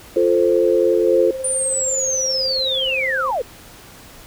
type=chord; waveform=sine; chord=F major; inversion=none; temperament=equal; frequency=349.2 / 440 / 523.3 Hz; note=F4 / A4 / C5; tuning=0 / 0 / 0 cents; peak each=-17 dBFS; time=0.16-1.31 s; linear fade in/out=5 ms
type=tone with tremolo; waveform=sine; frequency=526 Hz; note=C5; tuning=9 cents sharp; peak=-22 dBFS; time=0.92-3.31 s; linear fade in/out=10 ms; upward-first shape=triangle; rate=19 Hz; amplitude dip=50%
type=linear sweep; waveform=sine; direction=down; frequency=9397 to 440 Hz; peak=-18 dBFS; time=1.44-3.42 s; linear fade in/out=5 ms
effects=pink hiss -42 dBFS RMS until 4.26 s